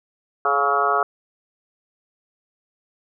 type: harmonic tone with a mistuned harmonic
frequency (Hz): 140.5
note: C#3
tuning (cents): +24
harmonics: 3 / 4 / 5 / 6 / 7 / 8 / 9 / 10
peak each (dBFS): -26 / -30 / -23 / -29 / -33 / -23 / -21 / -27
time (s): 0.45-1.03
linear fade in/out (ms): 2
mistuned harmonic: 9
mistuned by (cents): +26
effects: none